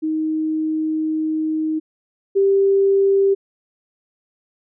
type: tone pair in turn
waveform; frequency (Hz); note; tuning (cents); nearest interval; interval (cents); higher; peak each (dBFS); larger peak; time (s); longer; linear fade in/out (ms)
sine; 313.5 / 392.9; D#4 / G4; +13 / +4; major third; 391; second; -18 / -12; second; 0.02-1.8 / 2.35-3.35; first; 20
effects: none